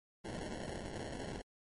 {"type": "noise with sample-and-hold", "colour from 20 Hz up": "violet", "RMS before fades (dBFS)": -43, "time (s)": [0.24, 1.42], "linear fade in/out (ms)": 10, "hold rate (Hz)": 1225, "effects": ["MP3 48 kbps"]}